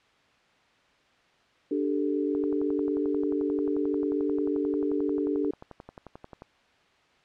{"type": "chord", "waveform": "sine", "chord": "D suspended fourth", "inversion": "none", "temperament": "equal", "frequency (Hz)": [293.7, 392, 440], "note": ["D4", "G4", "A4"], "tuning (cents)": [0, 0, 0], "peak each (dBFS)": [-27, -30, -31], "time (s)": [1.71, 5.51], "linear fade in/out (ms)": 5}
{"type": "click train", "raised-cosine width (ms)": 1, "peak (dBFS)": -28, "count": 47, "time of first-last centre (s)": [2.35, 6.421], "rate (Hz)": 11.3}
{"effects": ["white hiss -62 dBFS RMS until 7.24 s", "low-pass 3000 Hz 12 dB/octave"]}